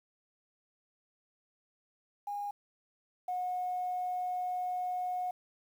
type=tone pair in turn; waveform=sine; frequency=816 / 727 Hz; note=G#5 / F#5; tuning=-31 / -31 cents; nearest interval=major second; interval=200 cents; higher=first; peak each=-34 / -31 dBFS; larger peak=second; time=2.27-2.51 / 3.28-5.31 s; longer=second; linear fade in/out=5 ms; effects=tanh soft clip ceiling -27 dBFS + 10-bit